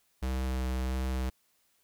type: tone with vibrato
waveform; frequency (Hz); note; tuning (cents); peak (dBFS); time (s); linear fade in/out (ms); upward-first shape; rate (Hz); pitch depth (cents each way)
square; 64.4; C2; -27; -30; 0.22-1.3; 10; sine; 1.5; 12
effects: white hiss -71 dBFS RMS until 1.83 s